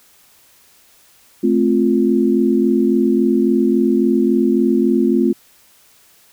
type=chord; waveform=sine; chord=F major; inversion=first; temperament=just; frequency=218.3 / 261.9 / 349.2 Hz; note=A3 / C4 / F4; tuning=-13 / +2 / 0 cents; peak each=-16 dBFS; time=1.43-5.33 s; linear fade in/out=10 ms; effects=white hiss -51 dBFS RMS until 6.32 s